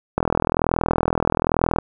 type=click train; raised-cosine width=1 ms; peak=-3 dBFS; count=67; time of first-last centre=0.18-1.786 s; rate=41.1 Hz; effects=none